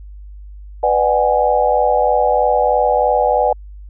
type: chord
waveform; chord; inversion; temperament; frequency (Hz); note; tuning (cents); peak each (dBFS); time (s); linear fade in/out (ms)
sine; G# half-diminished seventh; first; just; 498.4 / 598 / 747.5 / 830.6; B4 / D5 / F#5 / G#5; +16 / +31 / +17 / 0; -17; 0.83-3.53; 5
effects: added 50 Hz sine -32 dBFS peak until 3.89 s